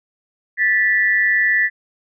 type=tone pair together; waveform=sine; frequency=1761 / 1962.3 Hz; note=A6 / B6; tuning=+1 / -12 cents; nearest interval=major second; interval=187 cents; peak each=-16 / -16 dBFS; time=0.57-1.7 s; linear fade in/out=50 ms; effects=none